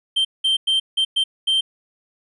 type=tone bursts at uneven times; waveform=triangle; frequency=3136 Hz; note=G7; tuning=in tune; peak=-14 dBFS; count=6; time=0.16-0.25 / 0.44-0.57 / 0.67-0.8 / 0.97-1.05 / 1.16-1.24 / 1.47-1.61 s; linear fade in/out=10 ms; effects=resampled to 24000 Hz